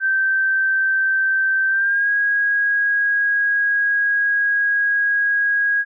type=tone with pitch glide; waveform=sine; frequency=1556 to 1645.7 Hz; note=G6 to G#6; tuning=-13 to -16 cents; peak=-15 dBFS; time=0-5.85 s; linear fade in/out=50 ms; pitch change=+97 cents; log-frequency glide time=1.68-2.1 s; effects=none